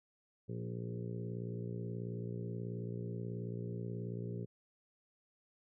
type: harmonic tone with a mistuned harmonic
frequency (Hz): 58.5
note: A#1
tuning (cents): +7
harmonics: 2 / 3 / 4 / 5 / 6 / 7 / 8 / 9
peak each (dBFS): -41 / -44 / -51 / -55 / -52 / -48 / -54 / -59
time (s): 0.48-4.46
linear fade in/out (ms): 20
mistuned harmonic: 6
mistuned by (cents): +16
effects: none